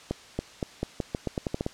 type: accelerating click train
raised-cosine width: 2 ms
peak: -14 dBFS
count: 12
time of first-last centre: 0.11-1.664 s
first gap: 280 ms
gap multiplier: 0.85
effects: white hiss -49 dBFS RMS until 1.73 s + low-pass 6000 Hz 12 dB/octave